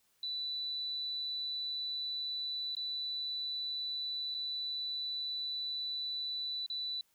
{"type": "tone with dropouts", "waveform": "sine", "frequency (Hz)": 3974, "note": "B7", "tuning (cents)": 10, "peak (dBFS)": -35, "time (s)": [0.23, 7.01], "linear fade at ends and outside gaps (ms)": 2, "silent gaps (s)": [[2.751, 2.767], [4.343, 4.347], [6.663, 6.7]], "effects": ["white hiss -73 dBFS RMS until 7.14 s"]}